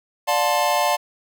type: chord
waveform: square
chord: D minor seventh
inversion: none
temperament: equal with one note detuned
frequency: 587.3 / 712.7 / 880 / 1046.5 Hz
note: D5 / F5 / A5 / C6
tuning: 0 / +35 / 0 / 0 cents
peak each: -24 / -23 / -23 / -26 dBFS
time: 0.27-0.97 s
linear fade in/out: 20 ms
effects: none